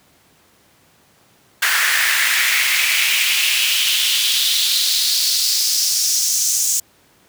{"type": "noise with high-pass filter sweep", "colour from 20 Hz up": "pink", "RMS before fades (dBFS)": -17, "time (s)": [1.62, 6.8], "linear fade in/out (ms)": 5, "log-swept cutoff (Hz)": [1600, 6800], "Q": 3.2, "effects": ["pink hiss -54 dBFS RMS until 7.28 s", "high-pass 100 Hz 12 dB/octave"]}